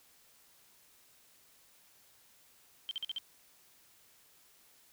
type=tone bursts; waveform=sine; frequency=3136 Hz; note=G7; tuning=in tune; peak=-34 dBFS; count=5; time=2.89-3.183 s; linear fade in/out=0 ms; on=21 ms; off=47 ms; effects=white hiss -64 dBFS RMS until 4.92 s